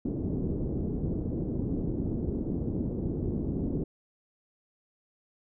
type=low-pass noise; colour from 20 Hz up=white; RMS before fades=-31 dBFS; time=0.05-3.84 s; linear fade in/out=5 ms; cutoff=340 Hz; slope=24 dB/octave; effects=none